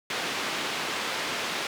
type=band-pass noise; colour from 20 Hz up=white; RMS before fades=-31 dBFS; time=0.1-1.67 s; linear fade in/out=2 ms; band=190 to 3300 Hz; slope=12 dB/octave; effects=none